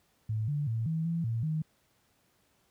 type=tone with pitch steps; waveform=sine; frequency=109 / 146.3 / 113.1 / 161.1 / 167.2 / 114.5 / 156.6 Hz; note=A2 / D3 / A2 / E3 / E3 / A#2 / D#3; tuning=-16 / -6 / +48 / -39 / +25 / -31 / +11 cents; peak=-28 dBFS; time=0.29-1.62 s; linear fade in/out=5 ms; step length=190 ms; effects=pink hiss -70 dBFS RMS until 2.7 s + high-pass 60 Hz 12 dB/octave

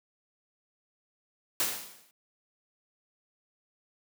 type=noise with exponential decay; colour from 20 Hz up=white; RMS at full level=-26 dBFS; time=1.6-2.11 s; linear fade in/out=1 ms; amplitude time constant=110 ms; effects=high-pass 150 Hz 12 dB/octave

